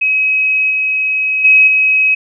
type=tone with level steps; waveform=sine; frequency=2547 Hz; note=D#7; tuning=40 cents sharp; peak=-10 / -12 / -4 / -8 dBFS; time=0.01-2.15 s; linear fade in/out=10 ms; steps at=0.7 / 1.44 / 1.67 s; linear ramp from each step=10 ms; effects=none